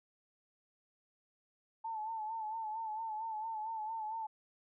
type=tone with vibrato; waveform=sine; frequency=880 Hz; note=A5; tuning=in tune; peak=-37 dBFS; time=1.84-4.27 s; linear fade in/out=10 ms; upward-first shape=sine; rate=4.4 Hz; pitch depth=57 cents each way; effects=none